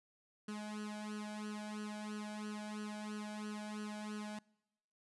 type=tone with flanger; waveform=sawtooth; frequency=211.1 Hz; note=G#3; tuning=29 cents sharp; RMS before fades=-44 dBFS; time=0.48-4.39 s; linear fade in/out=5 ms; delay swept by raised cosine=0.67 to 1.31 ms; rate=3 Hz; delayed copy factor=+1; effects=noise-tail reverb RT60 1.0 s tail -26 dB re dry + resampled to 24000 Hz